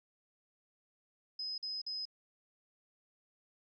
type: tone bursts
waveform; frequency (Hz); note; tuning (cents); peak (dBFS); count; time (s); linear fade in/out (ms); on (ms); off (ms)
sine; 5060; D#8; +28; -37; 3; 1.39-2.054; 5; 190; 47
effects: none